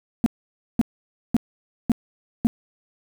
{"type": "tone bursts", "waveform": "sine", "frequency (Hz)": 233.1, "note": "A#3", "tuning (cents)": 0, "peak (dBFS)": -11, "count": 5, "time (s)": [0.24, 2.47], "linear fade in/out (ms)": 0, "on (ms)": 22, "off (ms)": 530, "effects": ["tanh soft clip ceiling -10 dBFS", "7-bit"]}